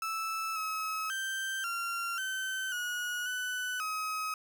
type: tone with pitch steps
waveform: 35% pulse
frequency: 1314 / 1284 / 1564 / 1378 / 1537 / 1454 / 1495 / 1269 Hz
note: E6 / E6 / G6 / F6 / G6 / F#6 / F#6 / D#6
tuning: -6 / -46 / -4 / -24 / -35 / -31 / +17 / +34 cents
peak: -31 dBFS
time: 0.02-4.34 s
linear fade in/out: 2 ms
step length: 540 ms
effects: none